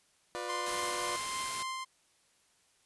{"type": "chord", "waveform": "20% pulse", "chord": "B diminished", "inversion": "second", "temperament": "just", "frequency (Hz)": [355.6, 493.9, 592.7], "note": ["F4", "B4", "D5"], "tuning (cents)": [31, 0, 16], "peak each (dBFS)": -36, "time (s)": [0.35, 1.16], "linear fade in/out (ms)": 0}
{"type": "tone with tremolo", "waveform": "sawtooth", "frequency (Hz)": 1046.5, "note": "C6", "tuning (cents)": 0, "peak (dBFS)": -31, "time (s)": [0.48, 1.85], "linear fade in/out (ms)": 20, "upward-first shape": "sine", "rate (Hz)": 3.6, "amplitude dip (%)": 25}
{"type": "noise", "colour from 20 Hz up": "white", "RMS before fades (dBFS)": -39, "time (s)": [0.66, 1.63], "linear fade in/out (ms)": 5}
{"effects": ["white hiss -69 dBFS RMS until 2.85 s", "resampled to 24000 Hz"]}